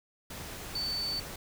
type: tone in noise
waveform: sine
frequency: 4522 Hz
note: C#8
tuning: 34 cents sharp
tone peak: -31 dBFS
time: 0.75-1.2 s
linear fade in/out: 5 ms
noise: pink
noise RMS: -42 dBFS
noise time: 0.3-1.36 s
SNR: +8 dB
effects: none